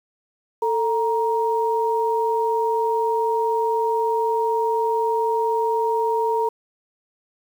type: tone pair together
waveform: sine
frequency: 445.5 / 938 Hz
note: A4 / A#5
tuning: +22 / +11 cents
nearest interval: octave + minor second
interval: 1289 cents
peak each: -21 dBFS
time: 0.62-6.49 s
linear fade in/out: 5 ms
effects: 8-bit